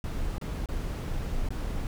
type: noise with dropouts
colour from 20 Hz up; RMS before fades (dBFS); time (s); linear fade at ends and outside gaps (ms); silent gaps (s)
brown; -31; 0.04-1.87; 1; 0.382-0.413 / 0.659-0.687 / 1.488-1.505
effects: none